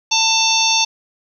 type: harmonic tone with a mistuned harmonic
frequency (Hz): 890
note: A5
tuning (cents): +20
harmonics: 1 / 3 / 4 / 5 / 6 / 7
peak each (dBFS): -20 / -20 / -20 / -20 / -20 / -20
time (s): 0.11-0.85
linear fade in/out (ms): 10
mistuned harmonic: 6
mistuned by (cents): +67
effects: 8-bit